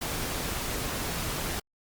pink noise, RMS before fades -32 dBFS, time 0.01-1.6 s, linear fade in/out 10 ms, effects Opus 48 kbps

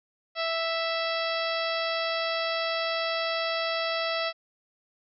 harmonic tone, 659.3 Hz, E5, in tune, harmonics 1 / 2 / 3 / 4 / 5 / 6 / 7 / 8, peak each -30 / -33 / -35 / -36 / -37 / -38 / -38 / -39 dBFS, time 0.35-4.33 s, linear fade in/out 50 ms, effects none

